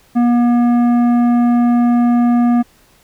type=tone with tanh clipping; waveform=sine; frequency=240 Hz; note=B3; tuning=49 cents flat; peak=-11 dBFS; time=0.15-2.63 s; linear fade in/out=20 ms; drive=11 dB; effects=pink hiss -51 dBFS RMS until 3.03 s